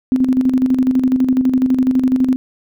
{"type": "tone with tremolo", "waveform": "sine", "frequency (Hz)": 257.8, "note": "C4", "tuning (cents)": -26, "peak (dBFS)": -9, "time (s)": [0.12, 2.36], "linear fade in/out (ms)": 0, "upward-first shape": "square", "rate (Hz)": 12, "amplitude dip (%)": 55, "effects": []}